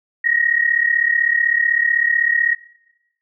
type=tone pair together; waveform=sine; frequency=1864.7 / 1900.6 Hz; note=A#6 / A#6; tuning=0 / +33 cents; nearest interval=unison; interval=33 cents; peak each=-17 dBFS; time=0.24-2.55 s; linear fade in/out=10 ms; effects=noise-tail reverb RT60 1.0 s tail -20 dB re dry